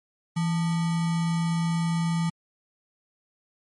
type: tone with sample-and-hold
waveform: sine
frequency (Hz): 166.7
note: E3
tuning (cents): +20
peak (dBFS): -22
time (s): 0.36-2.3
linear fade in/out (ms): 10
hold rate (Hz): 1050
effects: MP3 48 kbps